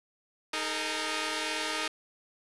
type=chord; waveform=5% pulse; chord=D# suspended fourth; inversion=none; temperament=equal with one note detuned; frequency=311.1 / 415.3 / 456 Hz; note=D#4 / G#4 / A#4; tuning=0 / 0 / -38 cents; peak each=-22 / -26 / -23 dBFS; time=0.53-1.88 s; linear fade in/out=5 ms; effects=resampled to 24000 Hz + 8-bit